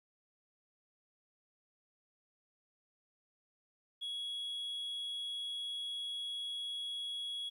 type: tone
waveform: sine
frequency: 3339 Hz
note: G#7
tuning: 9 cents sharp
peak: -35 dBFS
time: 4.01-7.5 s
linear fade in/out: 20 ms
effects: tanh soft clip ceiling -37 dBFS + 12-bit